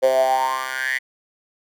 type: tone with high-pass filter sweep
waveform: 10% pulse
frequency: 130.81 Hz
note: C3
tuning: in tune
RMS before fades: -20 dBFS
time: 0.02-0.99 s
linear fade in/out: 20 ms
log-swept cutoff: 510 to 2000 Hz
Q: 9.7
effects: none